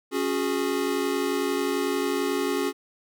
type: chord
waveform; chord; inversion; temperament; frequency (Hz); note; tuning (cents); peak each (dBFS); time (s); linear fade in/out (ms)
square; C# suspended fourth; none; equal with one note detuned; 277.2 / 364.1 / 415.3; C#4 / F#4 / G#4; 0 / -28 / 0; -29; 0.11-2.73; 50
effects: none